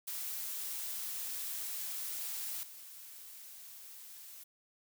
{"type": "noise with level steps", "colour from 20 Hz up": "blue", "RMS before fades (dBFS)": [-40, -51], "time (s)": [0.07, 4.44], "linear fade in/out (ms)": 10, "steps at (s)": 2.63, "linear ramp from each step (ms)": 2, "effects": []}